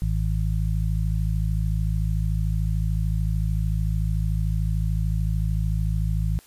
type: harmonic tone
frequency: 53.5 Hz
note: A1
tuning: 48 cents flat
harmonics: 1 / 2 / 3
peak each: -23 / -26 / -28 dBFS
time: 0.02-6.39 s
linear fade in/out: 0 ms
effects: white hiss -53 dBFS RMS until 6.46 s + resampled to 32000 Hz